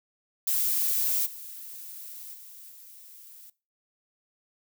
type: noise with level steps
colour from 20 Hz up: violet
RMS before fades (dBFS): -26 / -42 / -47 / -49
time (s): 0.47-3.5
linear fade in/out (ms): 5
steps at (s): 1.25 / 2.33 / 2.69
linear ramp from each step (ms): 20
effects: noise-tail reverb RT60 0.3 s tail -20 dB re dry